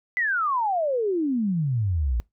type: exponential sweep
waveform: sine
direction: down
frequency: 2038 to 55 Hz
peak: -21 dBFS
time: 0.17-2.2 s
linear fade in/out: 0 ms
effects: noise-tail reverb RT60 0.2 s tail -24 dB re dry